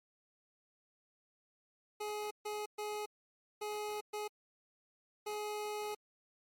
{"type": "tone bursts at uneven times", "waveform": "25% pulse", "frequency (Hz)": 420.4, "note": "G#4", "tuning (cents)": 21, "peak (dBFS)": -34, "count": 6, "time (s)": [[2, 2.31], [2.45, 2.66], [2.78, 3.06], [3.61, 4.01], [4.13, 4.28], [5.26, 5.95]], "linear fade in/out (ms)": 10, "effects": ["MP3 64 kbps"]}